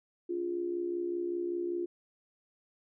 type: tone with amplitude modulation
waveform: sine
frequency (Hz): 349.2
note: F4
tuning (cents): 0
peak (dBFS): -28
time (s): 0.29-1.86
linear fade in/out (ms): 10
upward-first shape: sine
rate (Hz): 65.2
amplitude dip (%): 65
effects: none